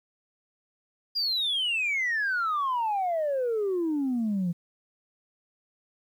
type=exponential sweep; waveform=sine; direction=down; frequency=4891 to 167.1 Hz; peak=-23 dBFS; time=1.15-4.53 s; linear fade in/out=20 ms; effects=tanh soft clip ceiling -22 dBFS + 10-bit